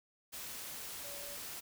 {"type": "tone in noise", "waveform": "sine", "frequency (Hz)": 572, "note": "D5", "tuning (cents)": -46, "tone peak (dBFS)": -51, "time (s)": [1.03, 1.36], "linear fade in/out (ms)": 20, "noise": "white", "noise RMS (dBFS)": -45, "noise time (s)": [0.32, 1.61], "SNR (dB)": -9, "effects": []}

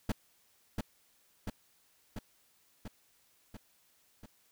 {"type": "noise with echo", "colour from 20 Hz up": "brown", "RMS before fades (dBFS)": -29, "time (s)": [0.09, 0.12], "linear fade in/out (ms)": 5, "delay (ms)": 690, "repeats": 6, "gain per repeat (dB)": -3, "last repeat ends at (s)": 4.26, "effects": ["white hiss -69 dBFS RMS until 4.51 s"]}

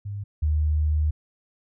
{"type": "tone pair in turn", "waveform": "sine", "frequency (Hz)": [101.3, 76.26], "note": ["G#2", "D#2"], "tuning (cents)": [-43, -34], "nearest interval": "perfect fourth", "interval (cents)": 491, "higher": "first", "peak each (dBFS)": [-29, -19], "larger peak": "second", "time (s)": [[0.05, 0.24], [0.42, 1.11]], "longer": "second", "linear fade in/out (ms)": 10, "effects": []}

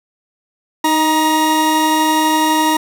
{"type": "tone pair together", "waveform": "40% pulse", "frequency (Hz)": [311.1, 945.3], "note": ["D#4", "A#5"], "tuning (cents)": [0, 24], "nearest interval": "octave + perfect fifth", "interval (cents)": 1924, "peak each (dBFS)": [-15, -13], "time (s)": [0.84, 2.77], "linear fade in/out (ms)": 5, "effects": []}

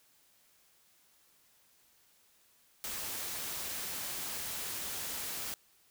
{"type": "noise", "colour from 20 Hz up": "white", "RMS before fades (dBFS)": -39, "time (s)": [2.84, 5.54], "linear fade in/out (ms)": 0, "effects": ["white hiss -67 dBFS RMS until 5.9 s"]}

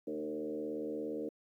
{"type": "tone with frequency modulation", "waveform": "sine", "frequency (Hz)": 382.5, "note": "G4", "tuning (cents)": -42, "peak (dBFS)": -35, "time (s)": [0.07, 1.29], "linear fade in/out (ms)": 5, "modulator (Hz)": 77.2, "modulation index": 1.9, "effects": ["high-pass 200 Hz 12 dB/octave", "12-bit"]}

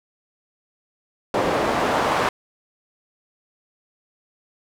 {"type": "noise with band-pass filter sweep", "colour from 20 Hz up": "pink", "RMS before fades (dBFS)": -21, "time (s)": [1.34, 2.29], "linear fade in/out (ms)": 2, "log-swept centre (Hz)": [560, 930], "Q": 1, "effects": []}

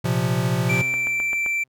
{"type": "chord", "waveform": "square", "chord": "Bb suspended second", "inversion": "none", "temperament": "equal", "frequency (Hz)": [116.54, 130.81, 174.61], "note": ["Bb2", "C3", "F3"], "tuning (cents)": [0, 0, 0], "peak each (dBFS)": [-25, -24, -25], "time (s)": [0.04, 0.82], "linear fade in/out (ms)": 10}
{"type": "tone", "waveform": "triangle", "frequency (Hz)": 2342, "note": "D7", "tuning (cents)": -5, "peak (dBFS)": -19, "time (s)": [0.69, 1.64], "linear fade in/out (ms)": 10}
{"type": "tone with exponential decay", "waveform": "sawtooth", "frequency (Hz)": 130, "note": "C3", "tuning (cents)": -11, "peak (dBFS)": -24, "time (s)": [0.71, 1.68], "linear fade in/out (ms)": 2, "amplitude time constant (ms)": 210}
{"type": "click train", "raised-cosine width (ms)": 0.5, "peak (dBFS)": -18, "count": 5, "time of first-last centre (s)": [0.94, 1.462], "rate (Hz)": 7.66}
{"effects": []}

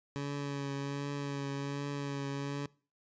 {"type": "tone with vibrato", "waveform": "20% pulse", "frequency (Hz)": 141, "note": "C#3", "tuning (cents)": 30, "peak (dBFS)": -30, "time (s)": [0.16, 2.66], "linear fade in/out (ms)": 0, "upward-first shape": "triangle", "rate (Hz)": 1.3, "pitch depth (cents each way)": 25, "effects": ["noise-tail reverb RT60 0.4 s tail -23 dB re dry", "resampled to 16000 Hz"]}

